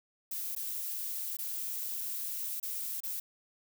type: noise with dropouts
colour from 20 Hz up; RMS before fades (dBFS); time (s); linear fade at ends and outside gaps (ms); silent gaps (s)
violet; -37; 0.31-3.2; 5; 0.551-0.562 / 1.369-1.387 / 2.6-2.628 / 3.005-3.034
effects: none